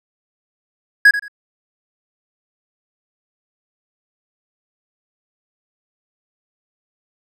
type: tone with echo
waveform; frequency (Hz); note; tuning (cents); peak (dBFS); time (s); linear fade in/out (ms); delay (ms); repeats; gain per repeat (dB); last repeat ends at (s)
triangle; 1661.2; G#6; 0; -3; 1.05-1.11; 5; 86; 2; -13; 1.282
effects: none